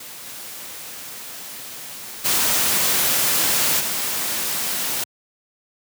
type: noise with level steps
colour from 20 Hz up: white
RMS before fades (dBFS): -37 / -35 / -19 / -24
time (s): 0-5.04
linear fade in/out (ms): 5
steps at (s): 0.25 / 2.24 / 3.79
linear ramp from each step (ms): 20
effects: high-pass 100 Hz 12 dB/octave